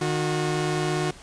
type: tone pair together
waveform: sawtooth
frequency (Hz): 152.71 / 363.2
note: D#3 / F#4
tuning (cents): -32 / -32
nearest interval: octave + minor third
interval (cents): 1500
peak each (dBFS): -22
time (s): 0.01-1.11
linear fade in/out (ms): 5
effects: pink hiss -46 dBFS RMS until 1.22 s + resampled to 22050 Hz